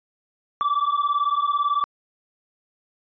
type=beating tone pair; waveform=triangle; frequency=1150 / 1168 Hz; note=D6 / D6; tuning=-37 / -10 cents; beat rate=18 Hz; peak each=-19 / -19 dBFS; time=0.61-1.84 s; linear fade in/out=0 ms; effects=tanh soft clip ceiling -15 dBFS + resampled to 11025 Hz